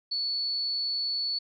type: tone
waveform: sine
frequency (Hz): 4435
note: C#8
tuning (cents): 0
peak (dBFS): -27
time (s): 0.11-1.39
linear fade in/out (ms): 10
effects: none